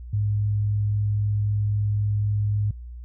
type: tone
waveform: sine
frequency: 103.83 Hz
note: G#2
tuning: in tune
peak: -20 dBFS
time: 0.13-2.71 s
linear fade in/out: 5 ms
effects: added 60 Hz sine -35 dBFS peak until 3.04 s